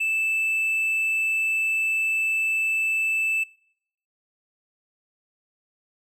triangle tone, 2637 Hz, E7, in tune, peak -20 dBFS, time 0-3.44 s, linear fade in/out 10 ms, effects noise-tail reverb RT60 0.7 s tail -24 dB re dry

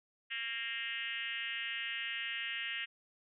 sine tone with frequency modulation, 2349 Hz, D7, in tune, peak -36 dBFS, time 0.3-2.86 s, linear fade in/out 20 ms, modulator 245 Hz, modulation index 2.9, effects none

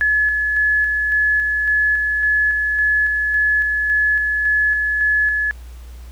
sine tone with tremolo, 1708 Hz, G#6, 48 cents sharp, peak -13 dBFS, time 0.01-5.51 s, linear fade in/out 0 ms, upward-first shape square, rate 1.8 Hz, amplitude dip 30%, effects added 60 Hz sine -33 dBFS peak until 6.11 s + pink hiss -49 dBFS RMS until 6.11 s

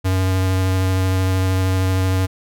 square tone with vibrato, 93.8 Hz, F#2, 24 cents sharp, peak -16 dBFS, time 0.04-2.27 s, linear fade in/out 20 ms, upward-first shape triangle, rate 13 Hz, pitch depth 14 cents each way, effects none

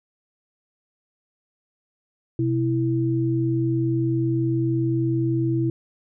sine tone pair together, 126.57 / 329.6 Hz, B2 / E4, +43 / 0 cents, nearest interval octave + perfect fourth, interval 1657 cents, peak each -22 dBFS, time 2.39-5.7 s, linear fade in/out 2 ms, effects none

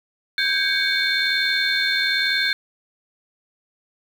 sine tone cluster, 1552 / 1633 / 2241 / 3580 / 4214 Hz, G6 / G#6 / C#7 / A7 / C8, -18 / -30 / +18 / +29 / +12 cents, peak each -24 dBFS, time 0.38-2.53 s, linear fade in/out 2 ms, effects tanh soft clip ceiling -10 dBFS + 7-bit

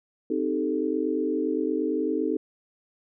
sine chord, A half-diminished seventh, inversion first, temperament equal, 261.6 / 311.1 / 392 / 440 Hz, C4 / Eb4 / G4 / A4, 0 / 0 / 0 / 0 cents, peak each -30 / -27 / -31 / -29 dBFS, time 0.3-2.37 s, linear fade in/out 5 ms, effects none

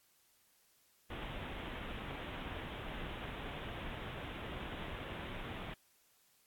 pink low-pass noise, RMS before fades -44 dBFS, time 1.1-5.74 s, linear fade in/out 5 ms, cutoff 3600 Hz, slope 96 dB/octave, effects white hiss -71 dBFS RMS until 6.46 s + AAC 64 kbps

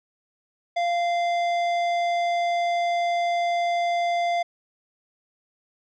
triangle tone with tanh clipping, 693 Hz, F5, 14 cents flat, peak -23 dBFS, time 0.76-4.43 s, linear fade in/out 10 ms, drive 17 dB, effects none

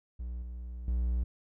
triangle tone with level steps, 60.3 Hz, B1, 41 cents flat, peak -33 / -36 / -25 dBFS, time 0.19-1.24 s, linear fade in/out 10 ms, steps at 0.42 / 0.88 s, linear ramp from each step 2 ms, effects none

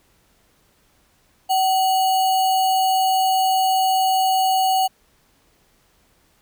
sine tone with sample-and-hold, 758 Hz, F#5, 42 cents sharp, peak -15 dBFS, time 1.49-4.88 s, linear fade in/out 20 ms, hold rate 3675 Hz, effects pink hiss -60 dBFS RMS until 6.41 s

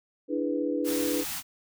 sine chord, E dominant seventh, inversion third, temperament equal, 293.7 / 329.6 / 415.3 / 493.9 Hz, D4 / E4 / G#4 / B4, 0 / 0 / 0 / 0 cents, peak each -29 / -32 / -35 / -31 dBFS, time 0.28-1.25 s, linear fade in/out 50 ms
white band-stop noise, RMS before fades -34 dBFS, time 0.84-1.43 s, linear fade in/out 50 ms, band 310 to 660 Hz, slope 96 dB/octave
effects none

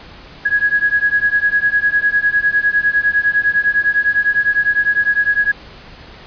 sine beating tone pair, 1661.2 / 1671.1 Hz, G#6 / G#6, 0 / +10 cents, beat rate 9.9 Hz, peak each -15 dBFS, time 0.45-5.52 s, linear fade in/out 10 ms, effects pink hiss -38 dBFS RMS until 6.26 s + resampled to 11025 Hz

